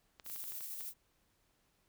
clicks, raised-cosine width 0.2 ms, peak -34 dBFS, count 8, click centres 0.198 / 0.263 / 0.299 / 0.361 / 0.44 / 0.521 / 0.608 / 0.808 s
violet noise with tremolo, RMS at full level -43 dBFS, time 0.24-0.94 s, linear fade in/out 50 ms, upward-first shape square, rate 13 Hz, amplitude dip 25%
effects pink hiss -75 dBFS RMS until 1.88 s

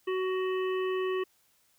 harmonic tone, 373.5 Hz, F#4, 16 cents sharp, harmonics 1 / 3 / 5 / 7 / 8, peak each -28 / -38 / -42 / -45 / -46 dBFS, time 0.07-1.24 s, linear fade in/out 10 ms, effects white hiss -68 dBFS RMS until 1.78 s

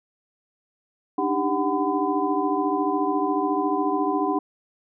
sine tone cluster, 292.9 / 307 / 394.2 / 746 / 1011 Hz, D4 / D#4 / G4 / F#5 / B5, -5 / -23 / +10 / +14 / +40 cents, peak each -27 dBFS, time 1.18-4.39 s, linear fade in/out 5 ms, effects none

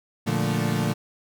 35% pulse chord, Bb major seventh, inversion none, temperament equal, 116.54 / 146.83 / 174.61 / 220 Hz, Bb2 / D3 / F3 / A3, 0 / 0 / 0 / 0 cents, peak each -26 dBFS, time 0.26-0.94 s, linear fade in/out 20 ms, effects none

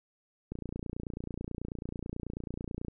click train, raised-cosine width 3 ms, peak -24 dBFS, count 70, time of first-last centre 0.52-2.883 s, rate 29.2 Hz, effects none

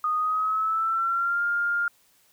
sine tone with pitch glide, 1238 to 1405.8 Hz, D#6 to F6, -9 to +11 cents, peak -22 dBFS, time 0.04-1.88 s, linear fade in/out 2 ms, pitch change +220 cents, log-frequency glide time 0.16-1.43 s, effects white hiss -62 dBFS RMS until 2.32 s

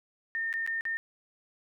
sine tone with dropouts, 1819 Hz, A#6, 43 cents flat, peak -29 dBFS, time 0.35-0.97 s, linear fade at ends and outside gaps 0 ms, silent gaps 0.528-0.539 / 0.664-0.675 / 0.809-0.853 s, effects none

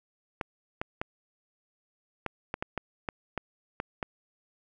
clicks, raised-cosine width 0.5 ms, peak -16 dBFS, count 11, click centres 0.412 / 0.815 / 1.015 / 2.263 / 2.541 / 2.625 / 2.777 / 3.088 / 3.377 / 3.801 / 4.028 s, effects none

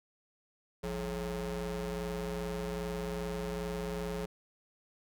30% pulse ring-modulated tone, 123.7 Hz, B2, 3 cents sharp, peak -29 dBFS, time 0.83-4.26 s, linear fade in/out 10 ms, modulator 298 Hz, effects none

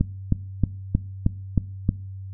click train, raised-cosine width 5 ms, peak -6 dBFS, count 7, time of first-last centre 0.01-1.891 s, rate 3.19 Hz, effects noise-tail reverb RT60 0.5 s tail -21 dB re dry + added 96 Hz sine -33 dBFS peak until 2.33 s

